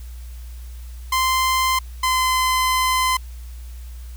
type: tone pair in turn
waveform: sawtooth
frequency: 1040 / 1028.6 Hz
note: C6 / C6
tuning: -11 / -30 cents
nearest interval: unison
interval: 19 cents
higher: first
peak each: -13 dBFS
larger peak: neither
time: 1.12-1.79 / 2.03-3.17 s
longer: second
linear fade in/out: 5 ms
effects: added 60 Hz sine -32 dBFS peak until 4.16 s + white hiss -50 dBFS RMS until 4.16 s